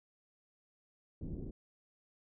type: low-pass noise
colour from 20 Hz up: pink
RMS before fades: -42 dBFS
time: 1.21-1.51 s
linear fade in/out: 5 ms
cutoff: 360 Hz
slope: 24 dB/octave
effects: none